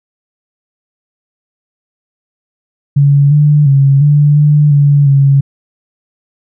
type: tone with pitch steps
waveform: sine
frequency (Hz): 141.8 / 148.2 / 137.9 / 146.6 / 148.4 / 143.4 / 138.6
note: C#3 / D3 / C#3 / D3 / D3 / D3 / C#3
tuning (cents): +40 / +16 / -9 / -3 / +18 / -41 / 0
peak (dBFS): -4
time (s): 2.96-5.41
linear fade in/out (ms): 10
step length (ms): 350
effects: none